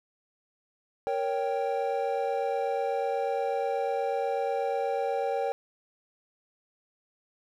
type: chord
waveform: triangle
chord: G diminished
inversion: first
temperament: equal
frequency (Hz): 466.2 / 554.4 / 784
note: Bb4 / Db5 / G5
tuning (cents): 0 / 0 / 0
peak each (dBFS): -29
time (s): 1.07-5.52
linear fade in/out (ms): 0
effects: none